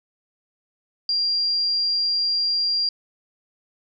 sine tone, 4769 Hz, D8, 26 cents sharp, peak -19 dBFS, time 1.09-2.89 s, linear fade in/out 2 ms, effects none

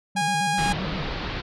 triangle tone with vibrato, 171 Hz, F3, 36 cents flat, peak -27 dBFS, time 0.15-1.03 s, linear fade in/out 5 ms, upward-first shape square, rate 7.8 Hz, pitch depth 180 cents each way
sawtooth tone, 820 Hz, G#5, 22 cents flat, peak -18 dBFS, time 0.16-0.73 s, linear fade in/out 10 ms
pink low-pass noise, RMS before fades -30 dBFS, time 0.57-1.42 s, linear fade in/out 20 ms, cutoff 4600 Hz, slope 48 dB/octave
effects resampled to 24000 Hz

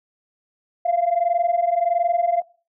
sine tone pair together, 677 / 698.5 Hz, E5 / F5, +46 / 0 cents, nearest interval minor second, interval 54 cents, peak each -20 / -18 dBFS, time 0.85-2.42 s, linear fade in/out 10 ms, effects noise-tail reverb RT60 0.4 s tail -23 dB re dry + tanh soft clip ceiling -12 dBFS

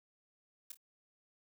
blue noise with echo, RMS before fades -44 dBFS, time 0.7-0.72 s, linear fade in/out 5 ms, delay 26 ms, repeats 2, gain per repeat -10 dB, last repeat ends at 0.772 s, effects none

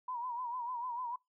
sine tone with vibrato, 976 Hz, B5, 21 cents flat, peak -36 dBFS, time 0.08-1.16 s, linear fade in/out 5 ms, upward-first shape sine, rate 6.7 Hz, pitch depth 80 cents each way, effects noise-tail reverb RT60 0.2 s tail -23 dB re dry

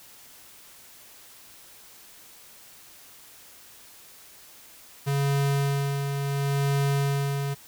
square tone with tremolo, 140 Hz, C#3, 18 cents sharp, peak -22 dBFS, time 5.06-7.55 s, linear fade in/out 20 ms, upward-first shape sine, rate 0.71 Hz, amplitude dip 45%, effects white hiss -50 dBFS RMS until 7.67 s

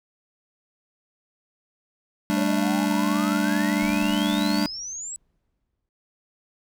square chord, G suspended second, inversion none, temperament just, 196 / 220.5 / 294 Hz, G3 / A3 / D4, 0 / +4 / +2 cents, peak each -26 / -27 / -25 dBFS, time 2.3-4.66 s, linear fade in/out 0 ms
sine exponential sweep, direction up, 539 to 7920 Hz, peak -31 dBFS, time 2.37-5.16 s, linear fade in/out 0 ms
brown noise with exponential decay, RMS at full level -40 dBFS, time 3.82-5.89 s, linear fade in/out 1 ms, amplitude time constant 450 ms
effects none

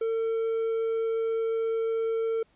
triangle tone, 451.4 Hz, A4, 44 cents sharp, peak -23 dBFS, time 0.01-2.43 s, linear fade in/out 5 ms, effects pink hiss -66 dBFS RMS until 2.55 s + resampled to 8000 Hz

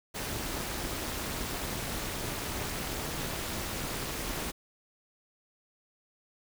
pink noise with amplitude modulation, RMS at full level -32 dBFS, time 0.14-4.52 s, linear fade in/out 20 ms, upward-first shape sine, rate 300 Hz, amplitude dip 75%, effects none

